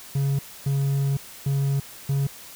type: tone bursts at uneven times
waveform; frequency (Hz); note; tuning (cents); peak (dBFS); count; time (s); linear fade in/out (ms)
triangle; 138.59; C#3; 0; -18; 4; 0.15-0.39 / 0.66-1.17 / 1.46-1.8 / 2.09-2.27; 5
effects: white hiss -43 dBFS RMS until 2.55 s